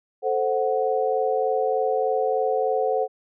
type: chord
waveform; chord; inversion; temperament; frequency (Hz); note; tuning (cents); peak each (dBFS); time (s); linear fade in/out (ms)
sine; F# diminished; first; equal; 440 / 523.3 / 740; A4 / C5 / F#5; 0 / 0 / 0; -24 / -24 / -25; 0.22-3.08; 50
effects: none